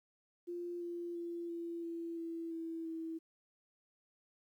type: tone with pitch steps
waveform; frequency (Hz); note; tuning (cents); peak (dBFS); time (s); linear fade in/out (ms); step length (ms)
sine; 348.7 / 345.3 / 341.9 / 338.6 / 335.3 / 332 / 328.7 / 325.5; F4 / F4 / F4 / E4 / E4 / E4 / E4 / E4; -3 / -20 / -37 / +46 / +30 / +12 / -5 / -22; -39; 0.47-3.19; 20; 340
effects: 12-bit